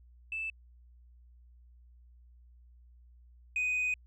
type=tone pair in turn; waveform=sine; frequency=2637 / 2496 Hz; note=E7 / D#7; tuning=0 / +5 cents; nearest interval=minor second; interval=95 cents; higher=first; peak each=-33 / -26 dBFS; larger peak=second; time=0.32-0.5 / 3.56-3.94 s; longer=second; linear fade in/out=2 ms; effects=tanh soft clip ceiling -27 dBFS + added 60 Hz sine -55 dBFS peak until 4.06 s